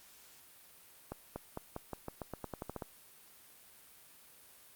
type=accelerating click train; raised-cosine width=1 ms; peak=-25 dBFS; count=14; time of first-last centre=1.12-2.822 s; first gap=240 ms; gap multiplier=0.89; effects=white hiss -59 dBFS RMS until 4.75 s + Opus 48 kbps